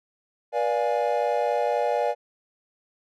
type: chord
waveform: triangle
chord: B diminished seventh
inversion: none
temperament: equal with one note detuned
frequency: 483.2 / 587.3 / 698.5 / 830.6 Hz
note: B4 / D5 / F5 / Ab5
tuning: -38 / 0 / 0 / 0 cents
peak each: -25 / -24 / -26 / -26 dBFS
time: 0.52-2.15 s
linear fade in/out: 50 ms
effects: none